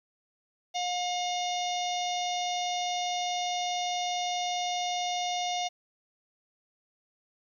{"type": "harmonic tone with a mistuned harmonic", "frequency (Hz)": 715, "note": "F5", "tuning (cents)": 41, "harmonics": [1, 3, 4, 5, 6, 7, 8, 9], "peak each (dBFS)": [-30, -41, -39, -37, -46, -47, -40, -46], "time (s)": [0.74, 5.69], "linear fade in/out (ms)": 20, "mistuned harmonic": 5, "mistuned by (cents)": 18, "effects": ["11-bit"]}